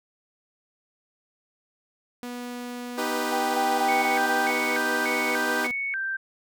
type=tone; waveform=sawtooth; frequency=244.4 Hz; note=B3; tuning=18 cents flat; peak=-29 dBFS; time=2.23-5.71 s; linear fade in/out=0 ms
type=chord; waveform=15% pulse; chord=Eb augmented; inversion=none; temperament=equal; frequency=311.1 / 392 / 493.9 Hz; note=Eb4 / G4 / B4; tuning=0 / 0 / 0 cents; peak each=-24 dBFS; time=2.97-5.68 s; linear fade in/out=20 ms
type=tone bursts; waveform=sine; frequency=784 Hz; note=G5; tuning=in tune; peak=-23 dBFS; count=5; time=3.32-4.508 s; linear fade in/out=5 ms; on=220 ms; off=22 ms
type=tone with vibrato; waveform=sine; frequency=1864.7 Hz; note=A#6; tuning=in tune; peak=-26 dBFS; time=3.88-6.17 s; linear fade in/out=10 ms; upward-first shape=square; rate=1.7 Hz; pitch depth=300 cents each way
effects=none